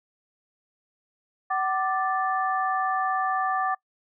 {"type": "tone cluster", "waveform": "sine", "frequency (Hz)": [756, 1179, 1757], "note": ["F#5", "D6", "A6"], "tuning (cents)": [37, 6, -3], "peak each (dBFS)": [-26, -26, -32], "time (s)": [1.5, 3.75], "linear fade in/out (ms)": 10, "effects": ["noise-tail reverb RT60 0.1 s tail -24 dB re dry"]}